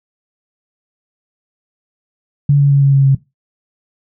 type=tone with pitch steps; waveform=sine; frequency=142.8 / 141.4 / 140.02 / 138.65 / 137.3 / 135.96 Hz; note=D3 / C#3 / C#3 / C#3 / C#3 / C#3; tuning=-48 / +35 / +18 / +1 / -16 / -33 cents; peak=-6 dBFS; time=2.49-3.15 s; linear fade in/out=5 ms; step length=110 ms; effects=noise-tail reverb RT60 0.2 s tail -18 dB re dry